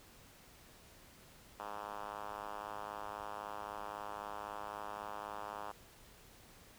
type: tone with band-pass filter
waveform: 5% pulse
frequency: 103.83 Hz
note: G#2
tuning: in tune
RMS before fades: -45 dBFS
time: 1.59-5.72 s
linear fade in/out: 10 ms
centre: 1000 Hz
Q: 1.5
effects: pink hiss -60 dBFS RMS until 6.78 s